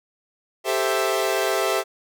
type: chord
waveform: sawtooth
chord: A minor seventh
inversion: third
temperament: equal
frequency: 392 / 440 / 523.3 / 659.3 Hz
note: G4 / A4 / C5 / E5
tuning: 0 / 0 / 0 / 0 cents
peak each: -21 / -24 / -23 / -21 dBFS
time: 0.64-1.84 s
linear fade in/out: 50 ms
effects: none